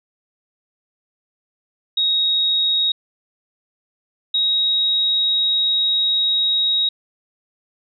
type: tone pair in turn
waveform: sine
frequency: 3773 / 3793 Hz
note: A#7 / A#7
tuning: +20 / +29 cents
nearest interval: unison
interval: 9 cents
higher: second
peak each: -15 dBFS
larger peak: neither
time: 1.97-2.92 / 4.34-6.89 s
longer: second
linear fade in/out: 5 ms
effects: none